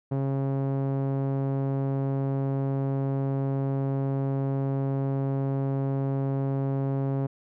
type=tone with low-pass filter; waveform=sawtooth; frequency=136.3 Hz; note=C#3; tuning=29 cents flat; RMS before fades=-27 dBFS; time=0.11-7.27 s; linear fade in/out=10 ms; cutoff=670 Hz; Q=0.77; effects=none